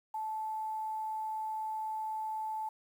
sine tone with quantisation, 872 Hz, A5, 16 cents flat, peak -34 dBFS, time 0.14-2.69 s, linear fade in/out 5 ms, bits 10, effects none

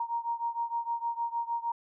sine beating tone pair, 932.3 / 938.8 Hz, A#5 / A#5, 0 / +12 cents, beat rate 6.5 Hz, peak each -32 / -34 dBFS, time 0-1.72 s, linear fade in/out 5 ms, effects none

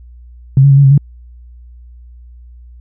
sine tone with pitch steps, 134.4 / 140.2 / 136.9 / 140.9 / 135.1 / 142.1 Hz, C3 / C#3 / C#3 / C#3 / C#3 / C#3, +47 / +20 / -21 / +29 / -44 / +43 cents, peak -3 dBFS, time 0.57-0.978 s, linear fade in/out 2 ms, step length 68 ms, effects added 60 Hz sine -34 dBFS peak until 2.8 s

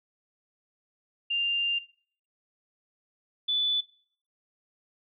sine tone pair in turn, 2794 / 3479 Hz, F7 / A7, 0 / -20 cents, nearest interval major third, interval 380 cents, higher second, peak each -25 / -24 dBFS, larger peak second, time 1.3-1.79 / 3.48-3.81 s, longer first, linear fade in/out 10 ms, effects noise-tail reverb RT60 0.5 s tail -18 dB re dry

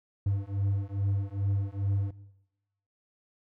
triangle beating tone pair, 98 / 100.4 Hz, G2 / G2, 0 / +42 cents, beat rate 2.4 Hz, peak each -28 / -27 dBFS, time 0.26-2.11 s, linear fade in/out 5 ms, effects noise-tail reverb RT60 0.9 s tail -18 dB re dry

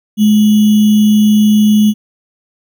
sine tone with sample-and-hold, 211.5 Hz, G#3, 32 cents sharp, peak -5 dBFS, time 0.17-1.94 s, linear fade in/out 50 ms, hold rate 3150 Hz, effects none

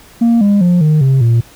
sine tone with pitch steps, 233.1 / 202.9 / 176.66 / 153.79 / 133.88 / 116.55 Hz, A#3 / G#3 / F3 / D#3 / C3 / A#2, 0 / -40 / +20 / -20 / +40 / 0 cents, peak -4 dBFS, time 0.21-1.41 s, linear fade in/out 10 ms, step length 200 ms, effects tanh soft clip ceiling -6 dBFS + pink hiss -41 dBFS RMS until 1.55 s

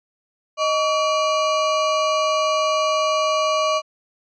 square ring-modulated tone, 880 Hz, A5, in tune, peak -15 dBFS, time 0.57-3.82 s, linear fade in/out 50 ms, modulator 257 Hz, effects resampled to 16000 Hz

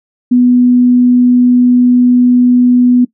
sine tone, 246.9 Hz, B3, in tune, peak -4 dBFS, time 0.31-3.05 s, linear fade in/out 10 ms, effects noise-tail reverb RT60 0.1 s tail -19 dB re dry

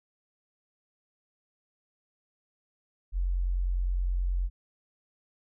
sine tone, 44.85 Hz, F1, 47 cents sharp, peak -25 dBFS, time 3.12-4.5 s, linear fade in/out 50 ms, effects none

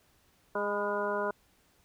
harmonic tone with a mistuned harmonic, 205.4 Hz, G#3, 19 cents flat, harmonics 1 / 2 / 3 / 4 / 5 / 6 / 7, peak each -41 / -34 / -34 / -43 / -35 / -42 / -37 dBFS, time 0.55-1.31 s, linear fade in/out 5 ms, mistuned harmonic 5, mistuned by -43 cents, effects pink hiss -67 dBFS RMS until 1.84 s

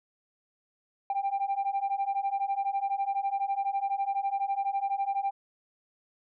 sine beating tone pair, 784 / 796 Hz, G5 / G5, 0 / +26 cents, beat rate 12 Hz, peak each -29 / -28 dBFS, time 1.1-5.31 s, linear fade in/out 2 ms, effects tanh soft clip ceiling -23 dBFS

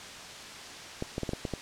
clicks, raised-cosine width 2 ms, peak -18 dBFS, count 7, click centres 1.024 / 1.181 / 1.233 / 1.292 / 1.334 / 1.452 / 1.537 s, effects white hiss -43 dBFS RMS until 1.61 s + low-pass 6000 Hz 12 dB/octave

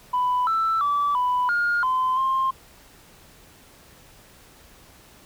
sine tone with pitch steps, 995 / 1326 / 1155 / 993 / 1420 / 1027 / 1058 Hz, B5 / E6 / D6 / B5 / F6 / C6 / C6, +13 / +10 / -29 / +9 / +28 / -33 / +19 cents, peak -18 dBFS, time 0.13-2.51 s, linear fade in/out 10 ms, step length 340 ms, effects tanh soft clip ceiling -16 dBFS + pink hiss -51 dBFS RMS until 5.25 s

